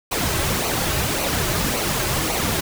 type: noise with flanger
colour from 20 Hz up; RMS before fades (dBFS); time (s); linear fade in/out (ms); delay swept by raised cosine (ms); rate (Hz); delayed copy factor
pink; -22; 0.11-2.61; 10; 0.57 to 4.27; 1.8; -0.6
effects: none